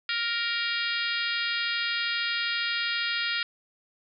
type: harmonic tone with a mistuned harmonic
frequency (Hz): 467.4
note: A#4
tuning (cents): +5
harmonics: 3 / 4 / 5 / 6 / 7 / 8 / 9 / 10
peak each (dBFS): -32 / -33 / -34 / -35 / -35 / -36 / -37 / -37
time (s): 0.09-3.43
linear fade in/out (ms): 2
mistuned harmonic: 10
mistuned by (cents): +65
effects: none